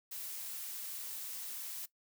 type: noise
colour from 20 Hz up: blue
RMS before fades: -43 dBFS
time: 0.11-1.86 s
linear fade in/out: 10 ms
effects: noise-tail reverb RT60 0.1 s tail -18 dB re dry